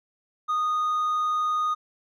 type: tone with hard clipping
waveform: sine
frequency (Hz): 1236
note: D#6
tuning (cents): -12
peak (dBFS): -23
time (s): 0.48-1.75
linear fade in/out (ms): 20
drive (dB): 2
effects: none